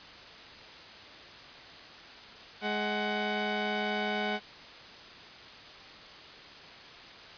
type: tone pair together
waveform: 15% pulse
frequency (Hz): 209.3 / 746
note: G#3 / F#5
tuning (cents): +14 / +14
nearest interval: octave + minor seventh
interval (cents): 2200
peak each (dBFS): -26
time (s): 2.61-4.4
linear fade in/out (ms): 50
effects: white hiss -48 dBFS RMS until 7.37 s + resampled to 11025 Hz